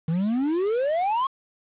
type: exponential sweep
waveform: triangle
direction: up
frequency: 155.9 to 1108 Hz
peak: -19 dBFS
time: 0.08-1.27 s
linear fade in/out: 5 ms
effects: resampled to 8000 Hz + 8-bit